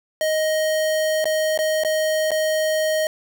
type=tone with dropouts; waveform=square; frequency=625 Hz; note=D#5; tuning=8 cents sharp; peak=-19 dBFS; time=0.21-3.07 s; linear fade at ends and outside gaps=1 ms; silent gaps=1.243-1.255 / 1.576-1.589 / 1.836-1.848 / 2.307-2.316 s; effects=9-bit